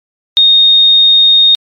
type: tone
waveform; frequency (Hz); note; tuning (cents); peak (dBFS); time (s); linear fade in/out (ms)
sine; 3700; A#7; -14; -3; 0.37-1.55; 0
effects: MP3 64 kbps